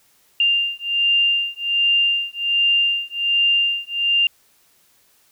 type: beating tone pair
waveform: sine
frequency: 2794 / 2795.3 Hz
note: F7 / F7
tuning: 0 / +1 cents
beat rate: 1.3 Hz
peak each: -19 dBFS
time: 0.4-4.27 s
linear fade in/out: 2 ms
effects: white hiss -58 dBFS RMS until 5.31 s